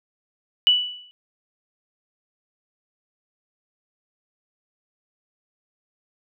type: tone with exponential decay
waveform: sine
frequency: 2960 Hz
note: F#7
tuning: in tune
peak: -10 dBFS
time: 0.67-1.11 s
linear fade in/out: 0 ms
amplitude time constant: 95 ms
effects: none